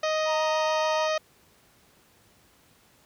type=harmonic tone; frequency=624 Hz; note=D#5; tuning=5 cents sharp; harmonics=1 / 2 / 3 / 4 / 5 / 6 / 7 / 8 / 9 / 10; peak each=-25 / -31 / -35 / -37 / -39 / -41 / -42 / -43 / -44 / -45 dBFS; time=0.03-1.18 s; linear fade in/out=5 ms
type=tone with vibrato; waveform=triangle; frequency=934 Hz; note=A#5; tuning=3 cents sharp; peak=-27 dBFS; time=0.25-1.09 s; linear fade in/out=50 ms; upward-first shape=sine; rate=6.9 Hz; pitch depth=27 cents each way
effects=pink hiss -60 dBFS RMS until 3.05 s + high-pass 60 Hz 12 dB/octave